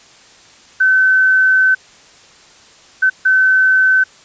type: tone bursts at uneven times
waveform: sine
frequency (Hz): 1526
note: G6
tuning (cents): -47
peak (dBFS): -8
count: 3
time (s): 0.8-1.75 / 3.02-3.1 / 3.25-4.04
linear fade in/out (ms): 10
effects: white hiss -44 dBFS RMS until 4.24 s + resampled to 16000 Hz